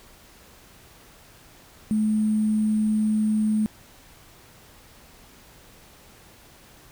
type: tone with sample-and-hold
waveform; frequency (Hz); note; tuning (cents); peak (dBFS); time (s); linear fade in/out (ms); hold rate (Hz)
sine; 215.1; A3; -39; -19; 1.91-3.66; 0; 8820
effects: pink hiss -51 dBFS RMS until 6.91 s